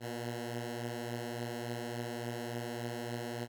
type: beating tone pair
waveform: 10% pulse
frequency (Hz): 118.4 / 121.9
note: A#2 / B2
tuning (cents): +27 / -22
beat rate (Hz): 3.5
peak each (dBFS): -30 / -36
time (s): 0-3.48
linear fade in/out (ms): 50
effects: none